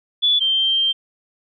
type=tone pair in turn; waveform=sine; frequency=3445 / 3151 Hz; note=A7 / G7; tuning=-37 / +8 cents; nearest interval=major second; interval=155 cents; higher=first; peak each=-13 / -15 dBFS; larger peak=first; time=0.22-0.4 / 0.4-0.93 s; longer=second; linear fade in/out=20 ms; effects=none